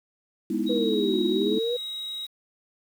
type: chord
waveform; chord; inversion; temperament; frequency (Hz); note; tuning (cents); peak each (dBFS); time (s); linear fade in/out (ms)
sine; E major seventh; first; equal; 207.7 / 246.9 / 311.1 / 329.6; G#3 / B3 / D#4 / E4; 0 / 0 / 0 / 0; -29; 0.5-1.59; 5
type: tone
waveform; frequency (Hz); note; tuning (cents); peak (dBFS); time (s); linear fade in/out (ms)
sine; 3817; A#7; +40; -31; 0.66-2.27; 20
type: linear two-way sweep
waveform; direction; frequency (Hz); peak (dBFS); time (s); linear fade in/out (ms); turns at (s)
sine; down then up; 493.9 to 349.2 to 493.9; -24; 0.69-1.77; 10; 1.25
effects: tanh soft clip ceiling -9 dBFS + 8-bit